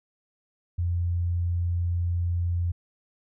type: tone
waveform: sine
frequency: 86.9 Hz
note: F2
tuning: 8 cents flat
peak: -23 dBFS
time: 0.78-2.72 s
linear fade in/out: 10 ms
effects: none